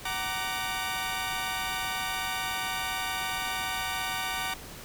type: chord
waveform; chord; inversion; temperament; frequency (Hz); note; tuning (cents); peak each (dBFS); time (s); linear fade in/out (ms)
15% pulse; Gb augmented; none; equal with one note detuned; 751.2 / 932.3 / 1174.7; Gb5 / Bb5 / D6; +26 / 0 / 0; -27 / -29 / -29; 0.05-4.54; 5
effects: pink hiss -44 dBFS RMS until 4.84 s